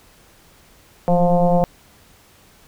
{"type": "tone with frequency modulation", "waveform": "sine", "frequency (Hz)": 349.2, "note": "F4", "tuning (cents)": 0, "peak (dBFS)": -12, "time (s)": [1.08, 1.64], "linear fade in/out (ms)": 0, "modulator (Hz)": 177, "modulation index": 2.3, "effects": ["pink hiss -51 dBFS RMS until 2.67 s"]}